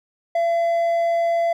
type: tone with hard clipping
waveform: sine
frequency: 677 Hz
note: E5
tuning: 46 cents sharp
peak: -18 dBFS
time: 0.35-1.53 s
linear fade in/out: 5 ms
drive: 3 dB
effects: none